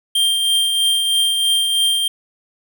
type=tone with tremolo; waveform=square; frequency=3178 Hz; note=G7; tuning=23 cents sharp; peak=-13 dBFS; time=0.15-2.08 s; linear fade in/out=5 ms; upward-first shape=triangle; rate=3.1 Hz; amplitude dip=40%; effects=none